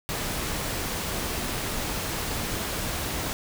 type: noise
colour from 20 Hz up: pink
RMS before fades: -30 dBFS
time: 0.09-3.33 s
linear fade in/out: 0 ms
effects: none